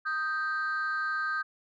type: tone pair together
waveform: sine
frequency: 1244.5 / 1568 Hz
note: D#6 / G6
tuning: 0 / 0 cents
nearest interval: major third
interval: 400 cents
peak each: -30 / -28 dBFS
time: 0.05-1.43 s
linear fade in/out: 20 ms
effects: tanh soft clip ceiling -25 dBFS